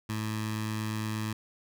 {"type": "tone with notch filter", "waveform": "15% pulse", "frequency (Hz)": 108.5, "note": "A2", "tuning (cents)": -24, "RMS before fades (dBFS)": -33, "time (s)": [0.09, 1.33], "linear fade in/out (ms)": 5, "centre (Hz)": 480, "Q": 0.84, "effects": []}